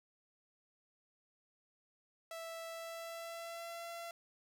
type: tone with pitch glide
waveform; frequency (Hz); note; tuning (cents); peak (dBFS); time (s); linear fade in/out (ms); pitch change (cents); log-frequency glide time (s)
sawtooth; 659.3 to 678.6; E5 to F5; 0 to -50; -40; 2.31-4.11; 2; +50; 2.69-3.87
effects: 12-bit